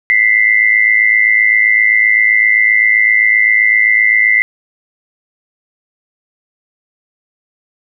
sine tone pair together, 1985.3 / 2093 Hz, B6 / C7, +9 / 0 cents, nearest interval minor second, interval 91 cents, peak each -10 dBFS, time 0.1-4.42 s, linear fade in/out 0 ms, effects none

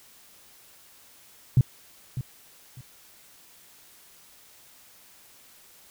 sine tone with echo, 127.5 Hz, C3, 44 cents flat, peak -13 dBFS, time 1.57-1.61 s, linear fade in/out 2 ms, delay 600 ms, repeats 2, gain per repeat -13 dB, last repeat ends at 2.81 s, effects white hiss -54 dBFS RMS until 5.9 s

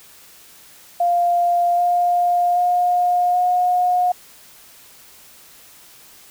sine tone with pitch steps, 698.5 / 705.8 / 713.2 / 720.6 Hz, F5 / F5 / F5 / F#5, 0 / +18 / +36 / -46 cents, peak -14 dBFS, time 1-4.12 s, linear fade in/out 5 ms, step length 780 ms, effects white hiss -46 dBFS RMS until 6.3 s

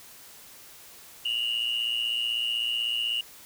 sine tone pair together, 2813 / 2929 Hz, F7 / F#7, +12 / -18 cents, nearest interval minor second, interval 70 cents, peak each -27 / -27 dBFS, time 1.25-3.21 s, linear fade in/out 5 ms, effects tanh soft clip ceiling -21 dBFS + white hiss -49 dBFS RMS until 3.45 s

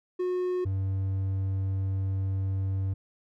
triangle tone pair in turn, 363.2 / 96.2 Hz, F#4 / G2, -32 / -32 cents, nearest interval octave + major seventh, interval 2300 cents, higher first, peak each -24 / -24 dBFS, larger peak neither, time 0.19-0.65 / 0.65-2.94 s, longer second, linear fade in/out 10 ms, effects none

